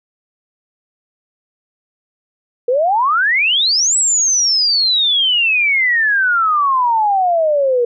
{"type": "exponential two-way sweep", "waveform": "sine", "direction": "up then down", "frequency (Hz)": [470.5, 7950, 470.5], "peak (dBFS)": -11, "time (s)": [2.68, 7.85], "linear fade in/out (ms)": 5, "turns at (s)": 3.97, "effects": []}